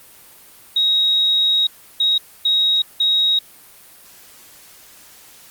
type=tone bursts at uneven times; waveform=sine; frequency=3788 Hz; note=A#7; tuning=27 cents sharp; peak=-13 dBFS; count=4; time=0.76-1.67 / 2-2.18 / 2.45-2.82 / 3-3.39 s; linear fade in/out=5 ms; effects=white hiss -45 dBFS RMS until 5.5 s + Opus 32 kbps